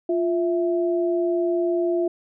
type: tone pair together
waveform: sine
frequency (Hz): 348.8 / 659.3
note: F4 / E5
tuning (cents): -2 / 0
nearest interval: major seventh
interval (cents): 1102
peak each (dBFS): -20 / -26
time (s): 0.09-2.08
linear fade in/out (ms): 5
effects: none